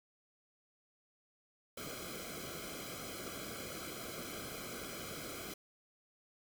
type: noise with comb filter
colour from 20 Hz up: pink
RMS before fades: -45 dBFS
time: 1.77-5.54 s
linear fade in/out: 5 ms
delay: 1.1 ms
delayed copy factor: -1
effects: none